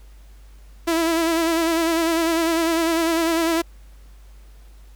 sawtooth tone with vibrato, 330 Hz, E4, 2 cents sharp, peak -14 dBFS, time 0.87-3.62 s, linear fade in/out 10 ms, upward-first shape sine, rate 10 Hz, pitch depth 47 cents each way, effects added 50 Hz sine -42 dBFS peak until 4.95 s + pink hiss -57 dBFS RMS until 4.95 s

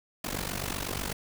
pink noise with amplitude modulation, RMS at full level -30 dBFS, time 0.24-1.13 s, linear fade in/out 5 ms, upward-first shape sine, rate 48 Hz, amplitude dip 85%, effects none

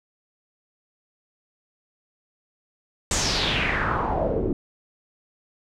pink noise with low-pass filter sweep, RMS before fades -24 dBFS, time 3.11-4.53 s, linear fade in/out 2 ms, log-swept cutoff 7800 to 330 Hz, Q 4.1, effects none

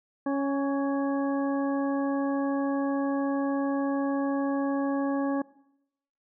harmonic tone with a mistuned harmonic, 277.2 Hz, C#4, in tune, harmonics 1 / 2 / 3 / 4 / 6, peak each -26 / -32 / -36 / -38 / -42 dBFS, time 0.26-5.42 s, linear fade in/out 5 ms, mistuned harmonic 4, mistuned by +20 cents, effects noise-tail reverb RT60 0.8 s tail -20 dB re dry

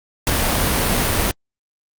pink noise, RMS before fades -18 dBFS, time 0.27-1.31 s, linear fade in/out 0 ms, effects Opus 48 kbps

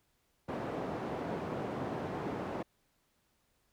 white band-pass noise, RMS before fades -38 dBFS, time 0.48-2.63 s, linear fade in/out 10 ms, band 110 to 620 Hz, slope 12 dB/octave, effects pink hiss -75 dBFS RMS until 3.72 s

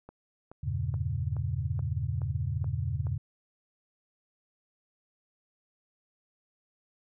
click train, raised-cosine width 1 ms, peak -32 dBFS, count 8, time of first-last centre 0.09-3.069 s, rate 2.35 Hz
sine chord, E diminished seventh, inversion none, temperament equal with one note detuned, 82.41 / 98 / 116.54 / 139.72 Hz, E2 / G2 / Bb2 / Db3, 0 / 0 / 0 / +14 cents, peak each -34 dBFS, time 0.63-3.18 s, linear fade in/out 10 ms
effects none

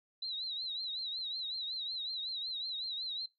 sine tone with vibrato, 3951 Hz, B7, in tune, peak -36 dBFS, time 0.22-3.26 s, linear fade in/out 5 ms, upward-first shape triangle, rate 5.4 Hz, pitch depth 120 cents each way, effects noise-tail reverb RT60 0.2 s tail -21 dB re dry

